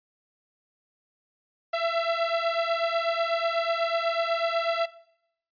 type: beating tone pair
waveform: sawtooth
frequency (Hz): 666 / 674.1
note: E5 / E5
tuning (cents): +18 / +39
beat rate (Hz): 8.1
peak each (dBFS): -23 / -24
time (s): 1.73-4.86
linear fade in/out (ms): 10
effects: noise-tail reverb RT60 0.8 s tail -20 dB re dry + resampled to 11025 Hz